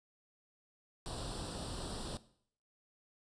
pink noise with comb filter, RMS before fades -42 dBFS, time 1.06-2.17 s, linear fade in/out 0 ms, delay 0.23 ms, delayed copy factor +0.8, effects noise-tail reverb RT60 0.6 s tail -17 dB re dry + resampled to 22050 Hz

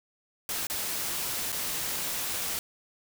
white noise with dropouts, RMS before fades -32 dBFS, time 0.49-2.59 s, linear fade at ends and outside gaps 1 ms, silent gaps 0.669-0.699 / 1.52-1.526 s, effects none

